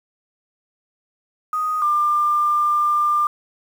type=tone pair in turn; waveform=sine; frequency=1244.5 / 1195.7 Hz; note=D#6 / D6; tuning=0 / +31 cents; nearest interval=minor second; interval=69 cents; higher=first; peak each=-19 / -15 dBFS; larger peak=second; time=1.53-1.82 / 1.82-3.27 s; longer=second; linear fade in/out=2 ms; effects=7-bit